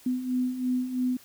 sine beating tone pair, 250 / 253 Hz, B3 / B3, +21 / +42 cents, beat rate 3 Hz, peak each -32 / -26 dBFS, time 0.06-1.17 s, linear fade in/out 5 ms, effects white hiss -54 dBFS RMS until 1.24 s

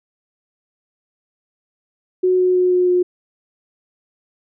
sine tone with pitch steps, 367.7 / 365.6 / 363.5 / 361.4 / 359.3 Hz, F#4 / F#4 / F#4 / F#4 / F4, -11 / -21 / -31 / -41 / +49 cents, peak -12 dBFS, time 2.23-3.03 s, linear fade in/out 10 ms, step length 160 ms, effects none

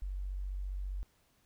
sine tone, 47.45 Hz, F#1, 44 cents sharp, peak -35 dBFS, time 0.02-1.03 s, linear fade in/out 0 ms, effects pink hiss -71 dBFS RMS until 1.45 s

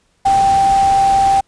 sine tone in noise, 784 Hz, G5, in tune, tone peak -9 dBFS, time 0.25-1.41 s, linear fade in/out 10 ms, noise pink, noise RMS -26 dBFS, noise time 0.25-1.41 s, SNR +14 dB, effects pink hiss -60 dBFS RMS until 1.47 s + resampled to 22050 Hz

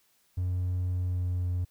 triangle tone with pitch glide, 90.7 to 89.45 Hz, F#2 to F2, -34 to +42 cents, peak -24 dBFS, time 0.37-1.65 s, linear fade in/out 10 ms, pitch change -24 cents, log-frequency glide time 0.92-1.47 s, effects tanh soft clip ceiling -21 dBFS + white hiss -68 dBFS RMS until 1.7 s

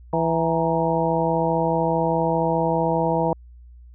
harmonic tone with a mistuned harmonic, 164.81 Hz, E3, in tune, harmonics 1 / 2 / 3 / 4 / 5 / 6, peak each -25 / -27 / -24 / -25 / -27 / -26 dBFS, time 0.13-3.33 s, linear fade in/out 2 ms, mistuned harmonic 6, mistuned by -93 cents, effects added 60 Hz sine -42 dBFS peak until 3.94 s

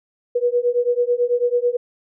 sine beating tone pair, 481 / 490.1 Hz, B4 / B4, -46 / -13 cents, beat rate 9.1 Hz, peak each -19 dBFS, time 0.35-1.77 s, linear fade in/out 10 ms, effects none

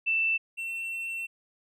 sine / triangle tone pair in turn, 2663 / 2702 Hz, E7 / E7, +17 / +42 cents, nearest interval unison, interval 25 cents, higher second, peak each -23 / -30 dBFS, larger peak first, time 0.06-0.38 / 0.57-1.27 s, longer second, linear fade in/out 20 ms, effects none

